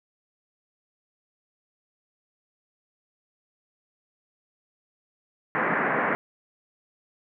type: band-pass noise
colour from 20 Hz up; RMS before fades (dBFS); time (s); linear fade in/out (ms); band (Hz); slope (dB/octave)
white; -25; 5.55-6.15; 0; 140 to 2000; 48
effects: none